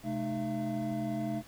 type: tone cluster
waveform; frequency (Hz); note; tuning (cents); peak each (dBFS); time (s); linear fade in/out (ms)
triangle; 129.5 / 215.1 / 306.3 / 677; C3 / A3 / D#4 / E5; -17 / -39 / -27 / +46; -37 / -33 / -35 / -36; 0.03-1.43; 50
effects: pink hiss -55 dBFS RMS until 1.47 s